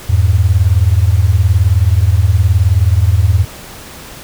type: beating tone pair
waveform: sine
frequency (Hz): 83.6 / 102.6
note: E2 / G#2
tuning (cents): +25 / -21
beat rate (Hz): 19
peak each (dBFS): -10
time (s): 0.09-3.45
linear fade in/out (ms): 10
effects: pink hiss -32 dBFS RMS until 4.23 s